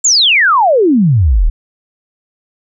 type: exponential sweep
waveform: sine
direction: down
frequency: 7500 to 32.7 Hz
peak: -6 dBFS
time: 0.04-1.5 s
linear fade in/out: 10 ms
effects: none